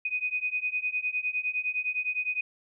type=beating tone pair; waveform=sine; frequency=2489 / 2498.8 Hz; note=D#7 / D#7; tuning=0 / +7 cents; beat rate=9.8 Hz; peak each=-31 / -30 dBFS; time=0.05-2.41 s; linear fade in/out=5 ms; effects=none